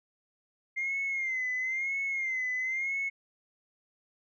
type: tone with vibrato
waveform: sine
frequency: 2100 Hz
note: C7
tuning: 6 cents sharp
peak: -28 dBFS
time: 0.76-3.1 s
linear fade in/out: 20 ms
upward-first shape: sine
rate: 1 Hz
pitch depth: 79 cents each way
effects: tanh soft clip ceiling -25 dBFS